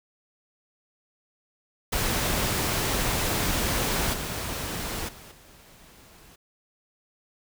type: noise with level steps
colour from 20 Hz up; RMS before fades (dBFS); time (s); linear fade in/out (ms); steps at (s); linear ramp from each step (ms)
pink; -26 / -32 / -46 / -52; 1.92-6.36; 10; 4.13 / 5.08 / 5.31; 10
effects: none